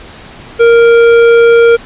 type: tone with tanh clipping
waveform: triangle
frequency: 466.2 Hz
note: A#4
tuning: in tune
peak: -4 dBFS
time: 0.59-1.77 s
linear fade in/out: 20 ms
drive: 17 dB
effects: pink hiss -32 dBFS RMS until 1.85 s + resampled to 8000 Hz